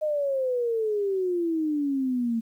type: exponential sweep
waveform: sine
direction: down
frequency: 622.3 to 224.4 Hz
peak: -23 dBFS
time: 0.01-2.41 s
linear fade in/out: 20 ms
effects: 10-bit